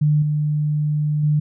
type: tone with level steps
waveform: sine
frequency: 150 Hz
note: D3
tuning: 37 cents sharp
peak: -13 / -17 / -14 dBFS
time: 0.01-1.4 s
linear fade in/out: 10 ms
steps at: 0.22 / 1.23 s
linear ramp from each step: 5 ms
effects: none